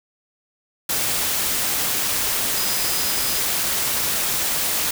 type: tone in noise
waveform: sine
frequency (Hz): 4997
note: D#8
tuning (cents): +7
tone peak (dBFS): -30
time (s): 2.57-3.4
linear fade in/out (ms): 5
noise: white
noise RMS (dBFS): -22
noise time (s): 0.89-4.91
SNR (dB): -11
effects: none